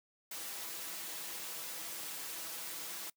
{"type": "noise with comb filter", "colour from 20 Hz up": "white", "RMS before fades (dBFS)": -43, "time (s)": [0.31, 3.1], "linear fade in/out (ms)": 5, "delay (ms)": 6.1, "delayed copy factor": 0.65, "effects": ["noise-tail reverb RT60 0.1 s tail -23 dB re dry", "high-pass 200 Hz 12 dB/octave"]}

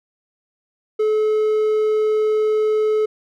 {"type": "tone", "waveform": "triangle", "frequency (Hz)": 430.3, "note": "A4", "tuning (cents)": -39, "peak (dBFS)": -13, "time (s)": [0.99, 3.06], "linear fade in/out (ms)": 10, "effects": []}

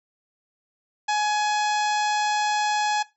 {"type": "harmonic tone", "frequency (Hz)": 841, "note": "G#5", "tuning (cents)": 22, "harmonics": [1, 2, 3, 4, 5, 6, 7, 8, 9], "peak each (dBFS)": [-22, -28, -32, -34, -36, -38, -39, -40, -41], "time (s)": [1.08, 3.03], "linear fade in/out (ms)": 10, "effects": ["noise-tail reverb RT60 0.2 s tail -17 dB re dry"]}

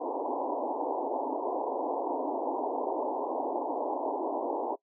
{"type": "band-pass noise", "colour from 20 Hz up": "white", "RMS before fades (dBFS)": -32, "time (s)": [0, 4.76], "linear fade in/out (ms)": 20, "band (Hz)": [260, 970], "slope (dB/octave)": 96, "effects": ["noise-tail reverb RT60 0.1 s tail -21 dB re dry"]}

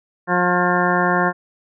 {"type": "harmonic tone with a mistuned harmonic", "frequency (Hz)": 178.5, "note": "F3", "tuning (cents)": 38, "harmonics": [1, 2, 3, 4, 5, 6, 8, 9, 10], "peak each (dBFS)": [-22, -23, -25, -22, -26, -22, -24, -25, -25], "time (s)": [0.27, 1.33], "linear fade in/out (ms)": 50, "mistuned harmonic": 8, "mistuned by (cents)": -25, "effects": []}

